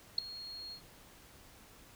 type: tone with ADSR envelope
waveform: sine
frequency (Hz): 4285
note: C8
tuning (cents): +40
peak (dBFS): -21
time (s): 0.18-0.81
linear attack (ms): 5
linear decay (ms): 3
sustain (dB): -22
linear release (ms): 85
effects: pink hiss -58 dBFS RMS until 1.95 s